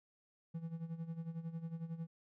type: tone with tremolo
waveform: triangle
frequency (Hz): 164.81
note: E3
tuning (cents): 0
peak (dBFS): -36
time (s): 0.54-2.07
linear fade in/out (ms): 10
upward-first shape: sine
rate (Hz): 11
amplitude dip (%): 75
effects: none